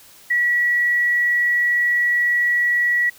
sine tone, 1933 Hz, B6, 38 cents flat, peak -15 dBFS, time 0.3-3.1 s, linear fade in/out 10 ms, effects white hiss -47 dBFS RMS until 3.18 s

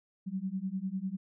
sine beating tone pair, 185 / 195 Hz, F#3 / G3, 0 / -9 cents, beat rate 10 Hz, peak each -36 / -35 dBFS, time 0.26-1.17 s, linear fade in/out 20 ms, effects none

